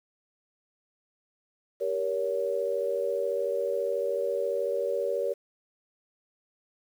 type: chord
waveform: sine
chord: G diminished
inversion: none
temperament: just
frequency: 392 / 470.4 / 564.5 Hz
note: G4 / Bb4 / Db5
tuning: 0 / +16 / +31 cents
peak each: -33 / -30 / -29 dBFS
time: 1.8-5.34 s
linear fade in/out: 20 ms
effects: 9-bit

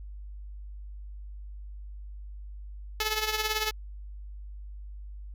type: tone with tremolo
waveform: 5% pulse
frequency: 431.7 Hz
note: A4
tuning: 33 cents flat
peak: -13 dBFS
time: 3-3.71 s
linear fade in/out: 2 ms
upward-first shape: triangle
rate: 18 Hz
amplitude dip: 70%
effects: added 50 Hz sine -39 dBFS peak until 5.34 s

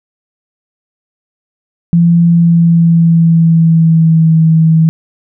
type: tone with pitch glide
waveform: sine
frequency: 170 to 161.02 Hz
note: F3 to E3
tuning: -46 to -40 cents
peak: -4 dBFS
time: 1.93-4.89 s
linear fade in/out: 0 ms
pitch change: -94 cents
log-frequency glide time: 2.25-4.34 s
effects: none

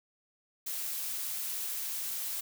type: noise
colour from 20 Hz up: blue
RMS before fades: -36 dBFS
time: 0.66-2.41 s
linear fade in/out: 10 ms
effects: none

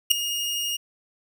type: tone with ADSR envelope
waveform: sawtooth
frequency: 2852 Hz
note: F7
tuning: 36 cents sharp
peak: -7 dBFS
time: 0.1-0.77 s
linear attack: 15 ms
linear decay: 3 ms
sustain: -15 dB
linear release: 11 ms
effects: none

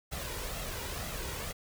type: noise with flanger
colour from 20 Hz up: pink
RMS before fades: -38 dBFS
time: 0.11-1.53 s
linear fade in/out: 20 ms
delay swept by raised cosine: 1.5 to 2.11 ms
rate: 2.1 Hz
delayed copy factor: +0.5
effects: none

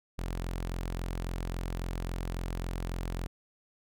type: tone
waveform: sawtooth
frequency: 43.65 Hz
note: F1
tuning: in tune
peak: -29 dBFS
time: 0.18-3.27 s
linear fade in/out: 10 ms
effects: none

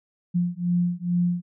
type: beating tone pair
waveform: sine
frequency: 174.61 / 176.91 Hz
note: F3 / F3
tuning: 0 / +23 cents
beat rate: 2.3 Hz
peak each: -24 dBFS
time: 0.34-1.42 s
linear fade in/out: 20 ms
effects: none

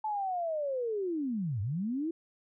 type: linear two-way sweep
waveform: sine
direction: down then up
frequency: 876 to 92.8 to 339.5 Hz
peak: -30 dBFS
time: 0.04-2.11 s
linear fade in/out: 5 ms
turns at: 1.61 s
effects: none

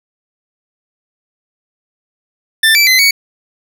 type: tone with pitch steps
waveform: 25% pulse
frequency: 1779 / 2324 / 2042 / 2238 Hz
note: A6 / D7 / C7 / C#7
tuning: +19 / -19 / -43 / +16 cents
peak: -3 dBFS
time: 2.63-3.11 s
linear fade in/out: 5 ms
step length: 120 ms
effects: none

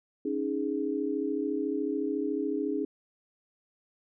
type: chord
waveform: sine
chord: C# suspended second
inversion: none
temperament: equal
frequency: 277.2 / 311.1 / 415.3 Hz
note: C#4 / D#4 / G#4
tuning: 0 / 0 / 0 cents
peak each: -32 dBFS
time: 0.25-2.85 s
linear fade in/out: 5 ms
effects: none

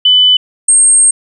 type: tone pair in turn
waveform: sine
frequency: 3000 / 8515 Hz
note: F#7 / C9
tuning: +23 / +29 cents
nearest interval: octave + tritone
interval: 1806 cents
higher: second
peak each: -4 dBFS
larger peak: neither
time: 0.05-0.37 / 0.68-1.11 s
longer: second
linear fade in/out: 5 ms
effects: none

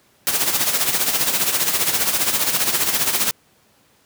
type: noise with tremolo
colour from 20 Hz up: white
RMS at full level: -17 dBFS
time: 0.27-3.31 s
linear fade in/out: 0 ms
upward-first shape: sine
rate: 15 Hz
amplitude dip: 60%
effects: pink hiss -57 dBFS RMS until 4.05 s + high-pass 100 Hz 12 dB/octave

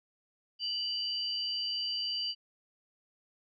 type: tone pair together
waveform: sine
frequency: 2959 / 4697 Hz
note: F#7 / D8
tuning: -1 / -1 cents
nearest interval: minor sixth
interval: 800 cents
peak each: -35 / -33 dBFS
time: 0.59-2.35 s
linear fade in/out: 50 ms
effects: MP3 96 kbps

